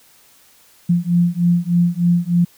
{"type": "beating tone pair", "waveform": "sine", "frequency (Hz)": [172.1, 175.4], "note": ["F3", "F3"], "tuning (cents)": [-25, 8], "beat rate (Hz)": 3.3, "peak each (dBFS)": -16, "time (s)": [0.89, 2.45], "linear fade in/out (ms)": 10, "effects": ["white hiss -51 dBFS RMS until 2.57 s"]}